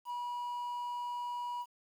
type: tone with quantisation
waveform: triangle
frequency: 970 Hz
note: B5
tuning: 31 cents flat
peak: -34 dBFS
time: 0.05-1.66 s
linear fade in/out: 50 ms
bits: 10
effects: none